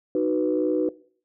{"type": "chord", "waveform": "sine", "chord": "B major", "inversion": "first", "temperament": "just", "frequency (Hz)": [308.7, 370.4, 493.9], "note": ["D#4", "F#4", "B4"], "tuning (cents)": [-14, 2, 0], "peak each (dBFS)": -24, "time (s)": [0.15, 0.89], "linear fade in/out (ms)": 2, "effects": ["noise-tail reverb RT60 0.5 s tail -20 dB re dry", "tanh soft clip ceiling -11 dBFS"]}